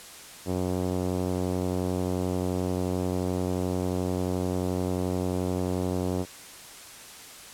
5% pulse tone with low-pass filter, 91.4 Hz, F#2, 21 cents flat, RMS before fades -28 dBFS, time 0.45-6.26 s, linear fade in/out 50 ms, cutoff 440 Hz, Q 0.7, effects white hiss -45 dBFS RMS until 7.53 s + low-pass 11000 Hz 12 dB/octave

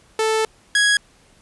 sawtooth tone pair in turn, 440 / 1661.2 Hz, A4 / G#6, 0 / 0 cents, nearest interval octave + major seventh, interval 2300 cents, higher second, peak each -13 / -10 dBFS, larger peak second, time 0.19-0.45 / 0.75-0.97 s, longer first, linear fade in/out 2 ms, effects pink hiss -54 dBFS RMS until 1.41 s + resampled to 24000 Hz

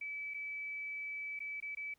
sine tone with dropouts, 2300 Hz, D7, 37 cents flat, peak -39 dBFS, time 0.01-1.94 s, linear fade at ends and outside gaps 5 ms, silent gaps 0.339-0.343 / 1.392-1.402 / 1.603-1.624 / 1.75-1.77 s, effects pink hiss -75 dBFS RMS until 1.98 s

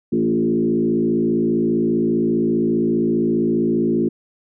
sine tone with frequency modulation, 289.2 Hz, D4, 27 cents flat, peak -15 dBFS, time 0.12-4.09 s, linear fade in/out 10 ms, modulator 55.1 Hz, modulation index 1.8, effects none

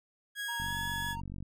30% pulse tone with pitch glide, 1651 to 1689.6 Hz, G#6 to G#6, -11 to +29 cents, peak -32 dBFS, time 0.35-1.16 s, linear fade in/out 50 ms, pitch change +40 cents, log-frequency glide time 0.58-0.77 s
triangle tone with vibrato, 932.3 Hz, A#5, in tune, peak -37 dBFS, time 0.48-1.21 s, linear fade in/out 10 ms, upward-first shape sine, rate 5.5 Hz, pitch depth 20 cents each way
click train, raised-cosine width 5 ms, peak -30 dBFS, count 40, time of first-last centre 0.6-1.426 s, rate 47.2 Hz
effects none

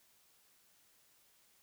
silence, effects white hiss -69 dBFS RMS until 1.62 s

